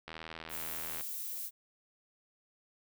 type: click train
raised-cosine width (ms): 0.3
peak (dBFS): -27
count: 76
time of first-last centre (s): 0.08-1.009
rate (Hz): 80.7
type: noise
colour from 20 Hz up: violet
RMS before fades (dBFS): -40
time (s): 0.49-1.51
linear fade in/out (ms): 50
effects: none